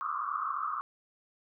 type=band-pass noise; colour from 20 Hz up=white; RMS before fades=-34 dBFS; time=0.01-0.81 s; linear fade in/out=0 ms; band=1100 to 1300 Hz; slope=96 dB/octave; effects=none